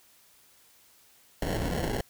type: noise with sample-and-hold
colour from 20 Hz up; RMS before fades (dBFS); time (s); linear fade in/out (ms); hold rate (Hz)
pink; -30; 1.42-2.01; 5; 1225
effects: white hiss -60 dBFS RMS until 2.09 s